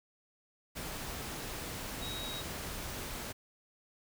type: tone in noise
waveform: sine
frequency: 3802 Hz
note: A#7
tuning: 33 cents sharp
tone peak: -41 dBFS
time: 2.01-2.42 s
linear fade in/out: 20 ms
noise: pink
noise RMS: -41 dBFS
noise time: 0.75-3.33 s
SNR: -3 dB
effects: none